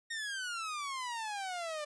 sawtooth exponential sweep, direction down, 1864.7 to 587.3 Hz, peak -33 dBFS, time 0.1-1.85 s, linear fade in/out 10 ms, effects resampled to 22050 Hz

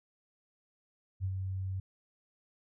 sine tone with ADSR envelope, 94.8 Hz, F#2, 43 cents sharp, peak -29 dBFS, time 1.2-1.8 s, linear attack 43 ms, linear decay 62 ms, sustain -4 dB, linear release 4 ms, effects none

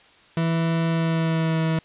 40% pulse tone with pitch glide, 164.81 to 161.23 Hz, E3 to E3, 0 to -38 cents, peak -19 dBFS, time 0.37-1.79 s, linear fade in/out 2 ms, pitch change -38 cents, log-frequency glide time 0.88-1.6 s, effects white hiss -53 dBFS RMS until 1.84 s + resampled to 8000 Hz

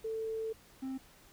sine / triangle tone pair in turn, 444.1 / 264.1 Hz, A4 / C4, +16 / +16 cents, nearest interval major sixth, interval 900 cents, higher first, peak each -34 / -34 dBFS, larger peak neither, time 0.04-0.53 / 0.82-0.98 s, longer first, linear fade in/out 10 ms, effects pink hiss -60 dBFS RMS until 1.32 s

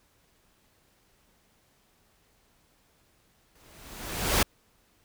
pink noise with exponential growth, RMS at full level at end -21 dBFS, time 3.55-4.43 s, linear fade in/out 5 ms, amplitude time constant 190 ms, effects pink hiss -66 dBFS RMS until 5.04 s

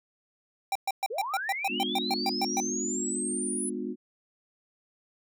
square tone bursts, 784 Hz, G5, in tune, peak -26 dBFS, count 13, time 0.72-2.602 s, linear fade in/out 2 ms, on 34 ms, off 120 ms
sine linear sweep, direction up, 395.8 to 10130 Hz, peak -31 dBFS, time 1.1-3.7 s, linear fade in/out 10 ms
sine chord, G# diminished seventh, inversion none, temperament just, 207.7 / 249.2 / 299 / 358.8 Hz, G#3 / B3 / D4 / F4, 0 / +16 / +31 / +47 cents, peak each -37 / -35 / -38 / -36 dBFS, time 1.68-3.96 s, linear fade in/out 50 ms
effects none

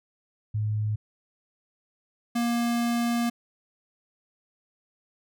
sine / square tone pair in turn, 106.7 / 236.3 Hz, G#2 / A#3, +47 / +24 cents, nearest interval octave + major second, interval 1377 cents, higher second, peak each -24 dBFS, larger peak neither, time 0.54-0.96 / 2.35-3.3 s, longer second, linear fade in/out 10 ms, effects none

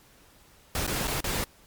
pink noise with dropouts, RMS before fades -29 dBFS, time 0.75-1.44 s, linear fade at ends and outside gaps 1 ms, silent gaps 0.866-0.876 / 1.072-1.078 / 1.205-1.242 s, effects pink hiss -57 dBFS RMS until 1.66 s + MP3 96 kbps

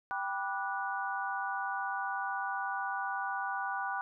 sine chord, G major seventh, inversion none, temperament just, 784 / 980 / 1176 / 1470 Hz, G5 / B5 / D6 / F#6, 0 / -14 / +2 / -12 cents, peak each -37 / -39 / -40 / -37 dBFS, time 0.11-4.01 s, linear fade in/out 0 ms, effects none

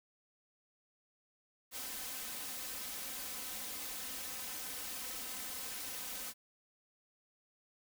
white noise with comb filter, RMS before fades -43 dBFS, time 1.71-6.34 s, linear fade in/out 50 ms, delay 3.9 ms, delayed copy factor +0.95, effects none

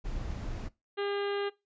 brown noise, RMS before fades -36 dBFS, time 0.04-0.69 s, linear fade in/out 20 ms
harmonic tone, 403.4 Hz, G4, 50 cents sharp, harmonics 1 / 2 / 3 / 4 / 5 / 6 / 7 / 8 / 9 / 10, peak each -31 / -41 / -42 / -42 / -46 / -51 / -46 / -47 / -53 / -51 dBFS, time 0.97-1.5 s, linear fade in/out 20 ms
effects noise-tail reverb RT60 0.2 s tail -19 dB re dry + resampled to 16000 Hz

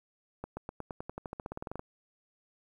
accelerating click train, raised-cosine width 1 ms, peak -24 dBFS, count 19, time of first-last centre 0.44-1.794 s, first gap 130 ms, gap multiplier 0.93, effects 10-bit

